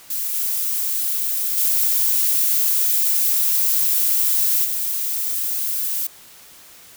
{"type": "noise with level steps", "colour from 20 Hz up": "violet", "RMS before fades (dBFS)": [-24, -22, -18, -23], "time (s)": [0.1, 6.07], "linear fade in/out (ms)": 5, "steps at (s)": [0.34, 1.57, 4.64], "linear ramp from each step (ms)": 10, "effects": ["white hiss -45 dBFS RMS until 6.96 s"]}